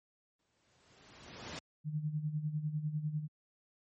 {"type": "noise with exponential growth", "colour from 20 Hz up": "pink", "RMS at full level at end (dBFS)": -41, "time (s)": [0.39, 1.59], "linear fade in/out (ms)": 2, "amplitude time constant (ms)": 260}
{"type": "tone with tremolo", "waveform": "sine", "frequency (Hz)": 152, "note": "D#3", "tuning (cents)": -40, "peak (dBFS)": -30, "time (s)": [1.84, 3.28], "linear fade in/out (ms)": 50, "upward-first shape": "sine", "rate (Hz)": 10, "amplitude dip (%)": 70}
{"effects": ["high-pass 80 Hz 12 dB/octave", "MP3 32 kbps"]}